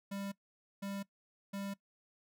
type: tone bursts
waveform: square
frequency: 198.3 Hz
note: G3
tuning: 20 cents sharp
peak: -39 dBFS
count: 3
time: 0.11-1.74 s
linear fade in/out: 10 ms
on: 210 ms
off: 500 ms
effects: noise-tail reverb RT60 0.1 s tail -20 dB re dry